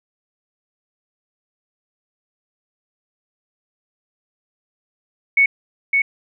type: tone with echo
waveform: sine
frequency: 2217 Hz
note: C#7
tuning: in tune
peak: -10 dBFS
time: 5.37-5.46 s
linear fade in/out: 5 ms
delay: 560 ms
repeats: 1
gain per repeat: -3 dB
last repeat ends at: 6.02 s
effects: none